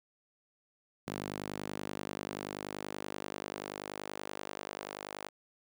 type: tone with high-pass filter sweep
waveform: sawtooth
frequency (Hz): 50.4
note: G1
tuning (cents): +49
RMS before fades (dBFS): -42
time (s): 1.07-5.29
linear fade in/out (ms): 10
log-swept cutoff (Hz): 200 to 560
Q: 0.98
effects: none